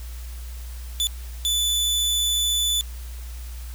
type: tone bursts at uneven times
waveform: sawtooth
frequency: 3486 Hz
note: A7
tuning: 17 cents flat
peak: -17 dBFS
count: 2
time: 1-1.07 / 1.45-2.81 s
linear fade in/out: 0 ms
effects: added 60 Hz sine -32 dBFS peak until 3.74 s + white hiss -46 dBFS RMS until 3.74 s